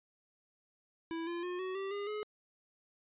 square tone with pitch steps, 329.6 / 343.6 / 358.2 / 373.4 / 389.3 / 405.8 / 423 Hz, E4 / F4 / F4 / F#4 / G4 / G#4 / G#4, 0 / -28 / +44 / +16 / -12 / -40 / +32 cents, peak -37 dBFS, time 1.11-2.23 s, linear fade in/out 0 ms, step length 160 ms, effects resampled to 8000 Hz

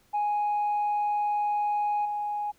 sine tone with level steps, 830.6 Hz, G#5, in tune, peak -22 / -27 dBFS, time 0.13-2.52 s, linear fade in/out 20 ms, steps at 2.05 s, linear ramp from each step 5 ms, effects tanh soft clip ceiling -22 dBFS + pink hiss -64 dBFS RMS until 2.58 s

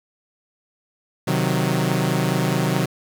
sawtooth chord, C diminished, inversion none, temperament equal, 130.81 / 155.56 / 185 Hz, C3 / Eb3 / Gb3, 0 / 0 / 0 cents, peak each -19 dBFS, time 1.27-2.86 s, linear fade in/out 10 ms, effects 8-bit

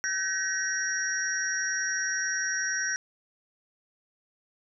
sine tone cluster, 1531 / 1702 / 1885 / 5680 Hz, G6 / G#6 / A#6 / F8, -41 / +42 / +19 / +28 cents, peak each -30 / -38 / -34 / -31 dBFS, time 0.04-2.96 s, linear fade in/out 0 ms, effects none

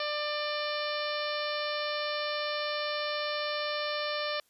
harmonic tone with a mistuned harmonic, 595 Hz, D5, 22 cents sharp, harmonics 1 / 2 / 3 / 4 / 5 / 6 / 7 / 8 / 9, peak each -34 / -37 / -39 / -40 / -41 / -42 / -42 / -43 / -44 dBFS, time 0-4.4 s, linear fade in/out 2 ms, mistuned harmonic 8, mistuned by -55 cents, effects white hiss -69 dBFS RMS until 4.49 s + resampled to 32000 Hz

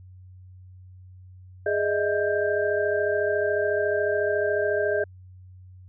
sine tone cluster, 415.4 / 609 / 643 / 1581 Hz, G#4 / D#5 / E5 / G6, 0 / -37 / -43 / +14 cents, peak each -25 / -26 / -29 / -29 dBFS, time 1.66-5.04 s, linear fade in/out 5 ms, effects added 92 Hz sine -44 dBFS peak until 5.88 s

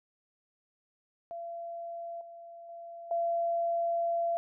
sine tone with level steps, 680 Hz, F5, 46 cents flat, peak -37 / -45 / -42 / -27 dBFS, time 1.31-4.37 s, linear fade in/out 0 ms, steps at 2.21 / 2.69 / 3.11 s, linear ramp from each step 2 ms, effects none

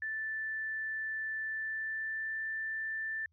sine tone with pitch glide, 1760 to 1771.2 Hz, A6 to A6, 0 to +11 cents, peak -34 dBFS, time 0.02-3.26 s, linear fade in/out 2 ms, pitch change +11 cents, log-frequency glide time 1.42-2.45 s, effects added 82 Hz sine -69 dBFS peak until 3.32 s

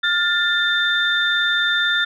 sine tone cluster, 1408 / 1770 / 3589 Hz, F6 / A6 / A7, +14 / +10 / +34 cents, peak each -20 dBFS, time 0.03-2.05 s, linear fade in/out 10 ms, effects tanh soft clip ceiling -6 dBFS

